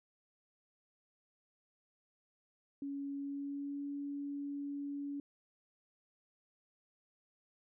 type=tone with pitch glide; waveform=sine; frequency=279.9 to 284 Hz; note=C#4 to C#4; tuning=+17 to +42 cents; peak=-38 dBFS; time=2.82-5.2 s; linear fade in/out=2 ms; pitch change=+25 cents; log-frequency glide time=3.16-3.86 s; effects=none